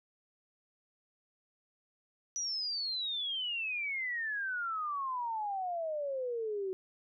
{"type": "exponential sweep", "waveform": "sine", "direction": "down", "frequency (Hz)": [5920, 370], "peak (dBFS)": -33, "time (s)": [2.36, 6.73], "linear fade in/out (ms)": 0, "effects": []}